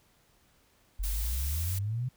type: exponential sweep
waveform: sine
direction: up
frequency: 43.65 to 131.2 Hz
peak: -29 dBFS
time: 0.99-2.09 s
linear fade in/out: 10 ms
type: noise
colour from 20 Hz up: blue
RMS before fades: -38 dBFS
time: 1.03-1.79 s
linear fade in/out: 10 ms
effects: pink hiss -66 dBFS RMS until 2.16 s